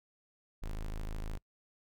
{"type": "tone", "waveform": "45% pulse", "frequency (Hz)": 26.56, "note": "G#0", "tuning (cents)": 40, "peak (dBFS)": -36, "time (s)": [0.62, 1.38], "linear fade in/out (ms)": 10, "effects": ["noise-tail reverb RT60 0.1 s tail -24 dB re dry"]}